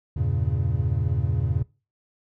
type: chord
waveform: triangle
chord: E diminished seventh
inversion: none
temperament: equal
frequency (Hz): 82.41 / 98 / 116.54 / 138.59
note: E2 / G2 / Bb2 / Db3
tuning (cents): 0 / 0 / 0 / 0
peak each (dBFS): -25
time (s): 0.16-1.63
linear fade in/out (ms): 10
effects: noise-tail reverb RT60 0.3 s tail -21 dB re dry